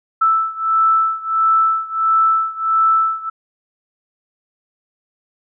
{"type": "beating tone pair", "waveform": "sine", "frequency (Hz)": [1318.5, 1320], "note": ["E6", "E6"], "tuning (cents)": [0, 2], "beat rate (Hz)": 1.5, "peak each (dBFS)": [-15, -17], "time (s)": [0.21, 3.3], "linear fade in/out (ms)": 10, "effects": []}